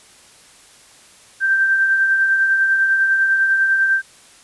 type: tone with tremolo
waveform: sine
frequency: 1568 Hz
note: G6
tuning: in tune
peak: -11 dBFS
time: 1.4-4.02 s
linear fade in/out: 50 ms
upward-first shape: triangle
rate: 10 Hz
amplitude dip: 40%
effects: white hiss -47 dBFS RMS until 4.43 s + resampled to 24000 Hz